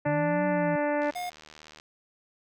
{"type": "harmonic tone", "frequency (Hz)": 293.7, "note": "D4", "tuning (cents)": 0, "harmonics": [1, 2, 3, 4, 5, 6, 7, 8, 9], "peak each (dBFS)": [-30, -27, -32, -43, -39, -37, -41, -47, -50], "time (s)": [0.05, 1.11], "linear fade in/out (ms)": 10}
{"type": "linear two-way sweep", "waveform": "sine", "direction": "up then down", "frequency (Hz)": [144.7, 185, 164.6], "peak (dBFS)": -29, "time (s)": [0.06, 0.76], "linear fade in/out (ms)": 5, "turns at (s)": 0.45}
{"type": "click train", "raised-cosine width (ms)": 0.2, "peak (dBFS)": -30, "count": 61, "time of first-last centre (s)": [1.02, 1.799], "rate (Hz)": 77}
{"type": "tone", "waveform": "square", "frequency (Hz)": 716, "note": "F5", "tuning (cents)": 43, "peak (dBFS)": -32, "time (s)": [1.15, 1.3], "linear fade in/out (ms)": 10}
{"effects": []}